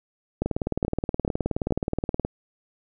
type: two click trains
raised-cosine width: 2 ms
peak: -11 / -10 dBFS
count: 35 / 4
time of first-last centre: 0.46-2.249 / 0.42-1.708 s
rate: 19 / 2.33 Hz
effects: none